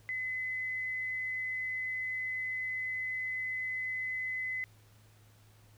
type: tone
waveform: sine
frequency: 2027 Hz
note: B6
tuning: 45 cents sharp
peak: -33 dBFS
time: 0.09-4.64 s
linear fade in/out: 0 ms
effects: added 106 Hz sine -59 dBFS peak until 5.77 s + pink hiss -65 dBFS RMS until 5.77 s